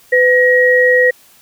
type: tone pair together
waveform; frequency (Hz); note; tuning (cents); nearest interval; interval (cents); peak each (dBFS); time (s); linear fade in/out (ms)
sine; 501.8 / 1896; B4 / A#6; +28 / +29; octave + major seventh; 2301; -10; 0.12-1.11; 10
effects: white hiss -47 dBFS RMS until 1.41 s